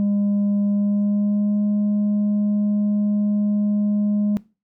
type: tone with pitch glide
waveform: sine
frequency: 203.3 to 207 Hz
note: G#3 to G#3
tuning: -37 to -5 cents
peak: -14 dBFS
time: 0-4.37 s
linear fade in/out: 0 ms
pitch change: +32 cents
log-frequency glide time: 0.68-1.6 s
effects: noise-tail reverb RT60 0.3 s tail -22 dB re dry + tanh soft clip ceiling -16 dBFS